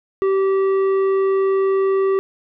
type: tone with tanh clipping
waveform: triangle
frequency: 387 Hz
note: G4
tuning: 22 cents flat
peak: -16 dBFS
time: 0.22-2.19 s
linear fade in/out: 0 ms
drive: 13 dB
effects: none